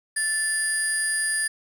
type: tone cluster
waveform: sine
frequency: 1750 / 4853 / 8830 / 9900 Hz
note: A6 / D#8 / C#9 / D#9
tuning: -10 / -44 / -8 / -10 cents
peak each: -24 / -31 / -30 / -25 dBFS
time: 0.16-1.48 s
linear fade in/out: 10 ms
effects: tanh soft clip ceiling -17 dBFS + 9-bit